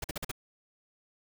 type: noise bursts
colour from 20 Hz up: pink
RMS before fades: -35 dBFS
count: 5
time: 0.02-0.315 s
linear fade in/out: 5 ms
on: 23 ms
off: 45 ms
effects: none